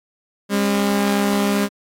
sawtooth tone pair together, 202.3 / 270 Hz, G#3 / C#4, -45 / -45 cents, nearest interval perfect fourth, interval 500 cents, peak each -13 / -20 dBFS, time 0.49-1.69 s, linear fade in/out 50 ms, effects AAC 64 kbps

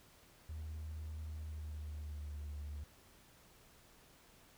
triangle tone with pitch glide, 77.78 to 73.41 Hz, D#2 to D2, 0 to 0 cents, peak -39 dBFS, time 0.49-2.84 s, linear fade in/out 5 ms, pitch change -100 cents, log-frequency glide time 1.28-2.45 s, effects tanh soft clip ceiling -38 dBFS + pink hiss -64 dBFS RMS until 4.57 s

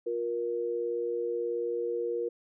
sine tone pair together, 354 / 472.5 Hz, F4 / A#4, +23 / +23 cents, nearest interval perfect fourth, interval 500 cents, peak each -34 / -30 dBFS, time 0.06-2.29 s, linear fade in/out 10 ms, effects none

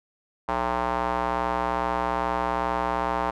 square tone with band-pass filter, 61.2 Hz, B1, 15 cents flat, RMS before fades -26 dBFS, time 0.48-3.31 s, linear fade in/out 10 ms, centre 930 Hz, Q 2.5, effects none

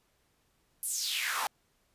pink noise with high-pass filter sweep, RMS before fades -33 dBFS, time 0.83-1.47 s, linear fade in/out 0 ms, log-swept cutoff 11000 to 790 Hz, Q 4, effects pink hiss -72 dBFS RMS until 1.94 s + resampled to 32000 Hz

